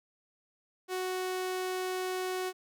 sawtooth tone, 370 Hz, F#4, in tune, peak -28 dBFS, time 0.88-2.53 s, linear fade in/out 50 ms, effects none

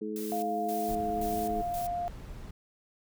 harmonic tone, 107 Hz, A2, 48 cents flat, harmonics 2 / 3 / 4, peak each -37 / -38 / -36 dBFS, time 0.01-1.62 s, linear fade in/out 10 ms
blue noise with tremolo, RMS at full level -43 dBFS, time 0.16-1.87 s, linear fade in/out 2 ms, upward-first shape square, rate 1.9 Hz, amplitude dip 80%
sine tone, 701 Hz, F5, 6 cents sharp, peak -30 dBFS, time 0.32-2.08 s, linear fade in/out 0 ms
brown noise, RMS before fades -42 dBFS, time 0.88-2.51 s, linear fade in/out 5 ms
effects none

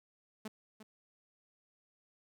sawtooth tone with echo, 216.4 Hz, A3, 29 cents flat, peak -36 dBFS, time 0.45-0.48 s, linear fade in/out 5 ms, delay 350 ms, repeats 1, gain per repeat -11 dB, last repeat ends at 0.83 s, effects none

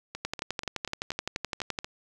two click trains, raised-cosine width 0.2 ms, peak -19 / -13 dBFS, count 8 / 19, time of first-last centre 0.15-1.845 / 0.25-1.788 s, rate 4.13 / 11.7 Hz, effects none

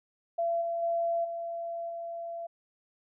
sine tone with level steps, 677 Hz, E5, 46 cents sharp, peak -26 / -29 / -26 / -33 / -35 dBFS, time 0.38-2.47 s, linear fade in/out 10 ms, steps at 0.61 / 0.82 / 1.24 / 1.89 s, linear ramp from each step 10 ms, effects none

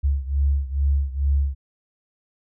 sine beating tone pair, 69.1 / 71.4 Hz, C#2 / D2, -5 / -48 cents, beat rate 2.3 Hz, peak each -20 / -23 dBFS, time 0.03-1.55 s, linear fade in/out 20 ms, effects none

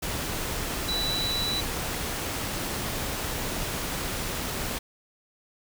sine tone in noise, 3951 Hz, B7, in tune, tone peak -27 dBFS, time 0.88-1.61 s, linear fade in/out 10 ms, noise pink, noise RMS -31 dBFS, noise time 0.02-4.79 s, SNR +1 dB, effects none

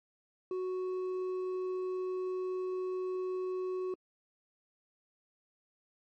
sine tone with hard clipping, 370 Hz, F#4, in tune, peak -34 dBFS, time 0.51-3.94 s, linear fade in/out 2 ms, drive 4 dB, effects MP3 32 kbps

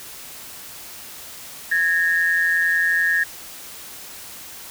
sine tone pair together, 1661.2 / 1832.4 Hz, G#6 / A#6, 0 / -30 cents, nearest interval major second, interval 170 cents, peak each -19 dBFS, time 1.71-3.24 s, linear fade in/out 10 ms, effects white hiss -38 dBFS RMS until 4.7 s

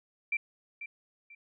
sine tone with echo, 2349 Hz, D7, in tune, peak -27 dBFS, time 0.32-0.37 s, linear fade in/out 5 ms, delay 490 ms, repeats 2, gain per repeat -11 dB, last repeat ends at 1.35 s, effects none

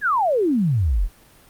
sine exponential sweep, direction down, 1760 to 35.38 Hz, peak -16 dBFS, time 0.01-1.09 s, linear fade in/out 50 ms, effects pink hiss -51 dBFS RMS until 1.49 s + Opus 32 kbps

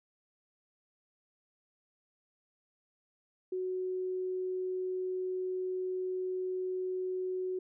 sine tone, 370 Hz, F#4, in tune, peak -32 dBFS, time 3.52-7.59 s, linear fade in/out 5 ms, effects none

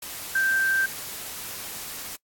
sine tone in noise, 1568 Hz, G6, in tune, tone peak -20 dBFS, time 0.35-0.86 s, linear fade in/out 5 ms, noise white, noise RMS -36 dBFS, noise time 0.02-2.16 s, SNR +13 dB, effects noise-tail reverb RT60 0.1 s tail -23 dB re dry + AAC 64 kbps

